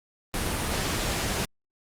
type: noise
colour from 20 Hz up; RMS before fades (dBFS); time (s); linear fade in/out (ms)
pink; -28; 0.34-1.45; 0
effects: low-pass 12000 Hz 12 dB/octave + Opus 32 kbps